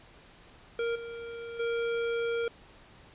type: tone with level steps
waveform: square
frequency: 466.2 Hz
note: A#4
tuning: in tune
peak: -29 / -39 / -29 dBFS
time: 0.79-2.48 s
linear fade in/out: 2 ms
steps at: 0.95 / 1.59 s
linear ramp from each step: 10 ms
effects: pink hiss -55 dBFS RMS until 3.14 s + resampled to 8000 Hz